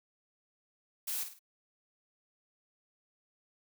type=noise with echo; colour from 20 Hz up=blue; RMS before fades=-36 dBFS; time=1.07-1.24 s; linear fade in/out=10 ms; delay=51 ms; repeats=3; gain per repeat=-8 dB; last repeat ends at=1.393 s; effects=none